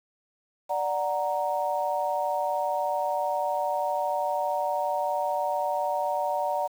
sine chord, D augmented, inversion none, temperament equal, 587.3 / 740 / 932.3 Hz, D5 / F#5 / A#5, 0 / 0 / 0 cents, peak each -29 dBFS, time 0.69-6.68 s, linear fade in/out 20 ms, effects 8-bit

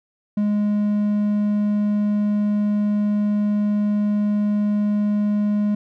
triangle tone, 207.7 Hz, G#3, in tune, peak -15 dBFS, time 0.37-5.75 s, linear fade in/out 5 ms, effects none

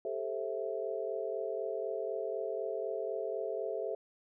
sine chord, A minor seventh, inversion third, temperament just, 396 / 440 / 528 / 660 Hz, G4 / A4 / C5 / E5, +18 / 0 / +16 / +2 cents, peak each -40 / -38 / -40 / -39 dBFS, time 0.05-3.95 s, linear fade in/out 2 ms, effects none

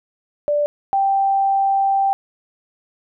sine tone pair in turn, 587.3 / 784 Hz, D5 / G5, 0 / 0 cents, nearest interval perfect fourth, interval 500 cents, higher second, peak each -15 / -14 dBFS, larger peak second, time 0.48-0.66 / 0.93-2.13 s, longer second, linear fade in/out 0 ms, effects none

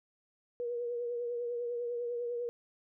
sine tone with vibrato, 479.1 Hz, A#4, 47 cents sharp, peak -33 dBFS, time 0.6-2.49 s, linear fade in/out 0 ms, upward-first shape triangle, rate 10 Hz, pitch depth 39 cents each way, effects none

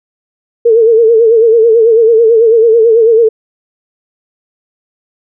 sine tone with vibrato, 453.9 Hz, A#4, 46 cents flat, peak -3 dBFS, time 0.65-3.29 s, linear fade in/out 10 ms, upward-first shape sine, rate 9.1 Hz, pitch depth 73 cents each way, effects none

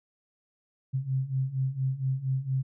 sine beating tone pair, 130 / 134.3 Hz, C3 / C3, -11 / +46 cents, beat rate 4.3 Hz, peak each -31 / -28 dBFS, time 0.93-2.63 s, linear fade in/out 20 ms, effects none

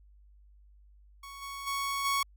sawtooth tone with level steps, 1111 Hz, C#6, 4 cents sharp, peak -40 / -35 / -27 / -23 dBFS, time 1.23-2.23 s, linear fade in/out 5 ms, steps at 1.41 / 1.66 / 2.04 s, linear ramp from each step 20 ms, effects added 50 Hz sine -55 dBFS peak until 2.36 s

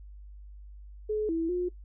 sine tone with pitch steps, 427.1 / 328.8 / 357.4 Hz, G#4 / E4 / F4, +48 / -4 / +40 cents, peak -26 dBFS, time 1.09-1.69 s, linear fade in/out 10 ms, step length 200 ms, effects noise-tail reverb RT60 0.1 s tail -18 dB re dry + added 50 Hz sine -44 dBFS peak until 1.84 s

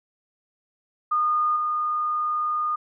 sine tone with level steps, 1223 Hz, D#6, 30 cents flat, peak -19 / -22 dBFS, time 1.11-2.76 s, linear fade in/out 10 ms, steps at 1.56 s, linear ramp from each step 5 ms, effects none

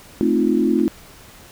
sine chord, F dominant seventh, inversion first, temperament equal, 220 / 261.6 / 311.1 / 349.2 Hz, A3 / C4 / Eb4 / F4, 0 / 0 / 0 / 0 cents, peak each -20 dBFS, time 0.21-0.88 s, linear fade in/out 0 ms
clicks, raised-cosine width 0.3 ms, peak -26 dBFS, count 2, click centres 0.789 / 0.798 s
effects pink hiss -44 dBFS RMS until 1.51 s

